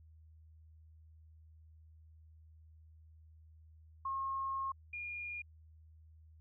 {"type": "tone pair in turn", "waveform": "sine", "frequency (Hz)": [1079, 2422], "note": ["C#6", "D#7"], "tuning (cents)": [-47, -47], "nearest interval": "octave + major second", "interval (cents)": 1400, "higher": "second", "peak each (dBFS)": [-35, -40], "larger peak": "first", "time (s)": [[4.05, 4.72], [4.93, 5.42]], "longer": "first", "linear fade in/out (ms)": 5, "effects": ["added 79 Hz sine -57 dBFS peak until 6.4 s"]}